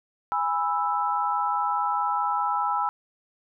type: chord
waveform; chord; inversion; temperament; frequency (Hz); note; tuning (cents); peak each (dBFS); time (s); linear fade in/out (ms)
sine; E major; first; just; 824.1 / 988.9 / 1318.5; G#5 / B5 / E6; -14 / +2 / 0; -27; 0.32-2.89; 0
effects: none